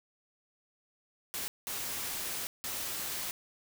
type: noise bursts at uneven times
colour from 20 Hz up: white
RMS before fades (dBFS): -37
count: 3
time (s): 1.34-1.48 / 1.67-2.47 / 2.64-3.31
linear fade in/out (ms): 0
effects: none